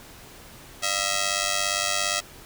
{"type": "ring-modulated tone", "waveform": "5% pulse", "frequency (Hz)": 650, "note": "E5", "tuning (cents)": -24, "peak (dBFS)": -9, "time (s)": [0.82, 2.21], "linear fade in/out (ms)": 20, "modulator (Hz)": 48.7, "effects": ["pink hiss -46 dBFS RMS until 2.45 s"]}